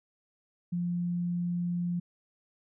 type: tone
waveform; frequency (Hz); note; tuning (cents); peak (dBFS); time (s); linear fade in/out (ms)
sine; 174.8; F3; +2; -28; 0.72-2; 10
effects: none